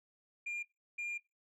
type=tone bursts at uneven times; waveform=sine; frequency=2403 Hz; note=D7; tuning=39 cents sharp; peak=-34 dBFS; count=2; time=0.46-0.63 / 0.98-1.18 s; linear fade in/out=10 ms; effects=noise-tail reverb RT60 0.2 s tail -19 dB re dry + tanh soft clip ceiling -36 dBFS